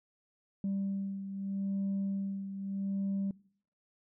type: beating tone pair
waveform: sine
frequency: 196 / 196.8 Hz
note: G3 / G3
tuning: 0 / +7 cents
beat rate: 0.8 Hz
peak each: -32 / -38 dBFS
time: 0.64-3.31 s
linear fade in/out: 2 ms
effects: noise-tail reverb RT60 0.6 s tail -24 dB re dry + tanh soft clip ceiling -28 dBFS